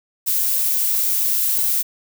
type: noise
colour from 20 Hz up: violet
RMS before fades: -19 dBFS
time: 0.26-1.83 s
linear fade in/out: 20 ms
effects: none